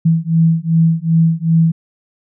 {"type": "beating tone pair", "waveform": "sine", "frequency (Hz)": [162.6, 165.2], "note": ["E3", "E3"], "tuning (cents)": [-23, 4], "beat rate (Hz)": 2.6, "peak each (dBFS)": -13, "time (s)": [0.05, 1.72], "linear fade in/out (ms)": 10, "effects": []}